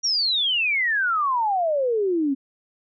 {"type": "exponential sweep", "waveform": "sine", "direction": "down", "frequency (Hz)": [5790, 263.4], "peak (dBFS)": -19, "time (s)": [0.03, 2.35], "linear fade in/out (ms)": 20, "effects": []}